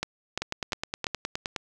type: two click trains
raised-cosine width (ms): 0.2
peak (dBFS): -12 / -11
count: 12 / 4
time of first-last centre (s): 0.42-1.562 / 0.03-1.068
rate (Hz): 9.63 / 2.89
effects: none